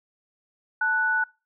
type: tone pair together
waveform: sine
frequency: 878.8 / 1480 Hz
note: A5 / F#6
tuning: -2 / 0 cents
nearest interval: major sixth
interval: 902 cents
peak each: -29 / -21 dBFS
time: 0.81-1.24 s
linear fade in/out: 5 ms
effects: noise-tail reverb RT60 0.3 s tail -25 dB re dry